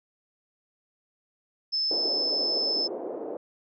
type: tone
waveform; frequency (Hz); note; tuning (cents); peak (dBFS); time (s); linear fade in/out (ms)
sine; 5250; E8; -8; -24; 1.72-2.88; 20
type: band-pass noise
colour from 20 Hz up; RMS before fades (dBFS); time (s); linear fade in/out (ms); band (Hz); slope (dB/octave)
white; -35; 1.91-3.37; 2; 330 to 550; 24
effects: none